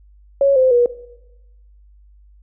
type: tone with pitch steps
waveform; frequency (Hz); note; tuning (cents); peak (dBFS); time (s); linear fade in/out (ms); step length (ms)
sine; 554.4 / 517.3 / 482.6; C#5 / C5 / B4; 0 / -20 / -40; -10; 0.41-0.86; 2; 150
effects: noise-tail reverb RT60 1.0 s tail -19 dB re dry + added 50 Hz sine -45 dBFS peak until 2.42 s